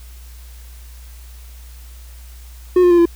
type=tone with pitch steps; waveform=triangle; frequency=362.1 / 354.6 / 347 / 340.6 Hz; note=F#4 / F4 / F4 / F4; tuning=-37 / +26 / -11 / -43 cents; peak=-6 dBFS; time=2.76-3.056 s; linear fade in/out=5 ms; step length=74 ms; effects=added 60 Hz sine -35 dBFS peak until 3.15 s + white hiss -47 dBFS RMS until 3.15 s